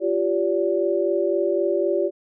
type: tone cluster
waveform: sine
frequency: 347.4 / 391.3 / 574 Hz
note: F4 / G4 / D5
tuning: -9 / -3 / -40 cents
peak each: -23 dBFS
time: 0-2.11 s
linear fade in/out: 50 ms
effects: none